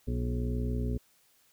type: harmonic tone with a mistuned harmonic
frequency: 60.4 Hz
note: B1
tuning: 38 cents flat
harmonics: 1 / 2 / 3 / 4 / 5 / 6 / 7 / 9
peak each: -31 / -34 / -45 / -36 / -48 / -47 / -41 / -51 dBFS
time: 0.07-0.98 s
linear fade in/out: 10 ms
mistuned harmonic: 6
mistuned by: -28 cents
effects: white hiss -66 dBFS RMS until 1.52 s